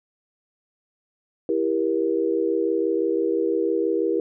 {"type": "chord", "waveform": "sine", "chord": "E diminished", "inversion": "none", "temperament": "just", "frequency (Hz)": [329.6, 395.6, 474.7], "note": ["E4", "G4", "Bb4"], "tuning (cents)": [0, 16, 31], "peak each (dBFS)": -24, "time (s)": [1.49, 4.2], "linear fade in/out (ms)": 2, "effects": []}